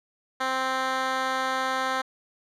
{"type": "tone with band-pass filter", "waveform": "10% pulse", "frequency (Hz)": 261.6, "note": "C4", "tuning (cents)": 0, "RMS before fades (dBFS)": -27, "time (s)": [0.4, 2.02], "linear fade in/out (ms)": 10, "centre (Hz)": 1600, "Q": 0.6, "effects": []}